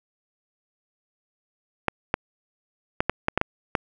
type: clicks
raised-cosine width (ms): 0.5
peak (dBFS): -5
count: 8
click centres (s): 1.883 / 2.141 / 3.005 / 3.096 / 3.284 / 3.376 / 3.414 / 3.752
effects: none